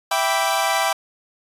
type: chord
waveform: sawtooth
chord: E minor seventh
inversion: none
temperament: equal with one note detuned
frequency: 659.3 / 784 / 987.8 / 1167.2 Hz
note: E5 / G5 / B5 / D6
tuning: 0 / 0 / 0 / -11 cents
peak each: -20 / -18 / -21 / -22 dBFS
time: 0.11-0.93 s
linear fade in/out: 5 ms
effects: resampled to 32000 Hz